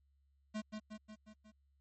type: tone with echo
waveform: square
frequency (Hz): 214.7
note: A3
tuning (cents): -42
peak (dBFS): -38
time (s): 0.54-0.62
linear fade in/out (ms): 20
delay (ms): 180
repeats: 5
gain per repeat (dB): -4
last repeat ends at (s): 1.52
effects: added 69 Hz sine -70 dBFS peak until 1.8 s + MP3 32 kbps